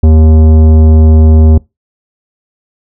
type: tone with tanh clipping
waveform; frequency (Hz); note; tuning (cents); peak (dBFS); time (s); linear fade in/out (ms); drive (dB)
sine; 78.7; D#2; +20; -3; 0.03-1.58; 5; 14
effects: noise-tail reverb RT60 0.2 s tail -23 dB re dry